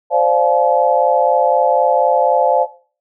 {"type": "chord", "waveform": "sine", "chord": "D minor seventh", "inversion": "third", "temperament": "equal with one note detuned", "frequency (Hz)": [523.3, 587.3, 698.5, 857.4], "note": ["C5", "D5", "F5", "A5"], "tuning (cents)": [0, 0, 0, -45], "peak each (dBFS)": -16, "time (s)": [0.1, 2.67], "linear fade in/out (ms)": 50, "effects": ["noise-tail reverb RT60 0.4 s tail -17 dB re dry"]}